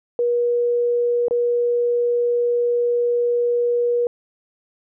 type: tone with dropouts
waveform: sine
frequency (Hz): 480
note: B4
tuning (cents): -49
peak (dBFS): -16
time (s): 0.19-4.07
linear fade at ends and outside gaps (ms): 1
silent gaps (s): 1.283-1.309
effects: none